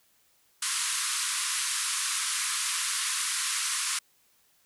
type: band-pass noise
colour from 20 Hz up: white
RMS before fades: -30 dBFS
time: 0.62-3.99 s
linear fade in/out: 5 ms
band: 1000 to 11000 Hz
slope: 96 dB/octave
effects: white hiss -66 dBFS RMS until 4.65 s